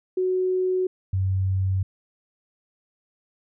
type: tone pair in turn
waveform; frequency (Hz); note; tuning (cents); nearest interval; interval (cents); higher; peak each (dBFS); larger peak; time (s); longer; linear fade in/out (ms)
sine; 370 / 94.99; F#4 / F#2; 0 / +46; 2 octaves; 2354; first; -20; neither; 0.17-0.87 / 1.13-1.83; neither; 5
effects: none